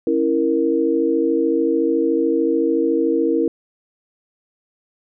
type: chord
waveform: sine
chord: A# diminished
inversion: first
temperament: equal with one note detuned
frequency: 275.9 / 329.6 / 466.2 Hz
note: C#4 / E4 / A#4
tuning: -8 / 0 / 0 cents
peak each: -22 / -18 / -19 dBFS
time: 0.07-3.48 s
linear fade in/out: 2 ms
effects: none